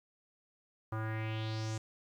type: tone with low-pass filter sweep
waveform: square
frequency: 110 Hz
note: A2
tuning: in tune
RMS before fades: -37 dBFS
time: 0.92-1.78 s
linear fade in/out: 5 ms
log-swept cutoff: 1200 to 7400 Hz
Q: 3.5
effects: 11-bit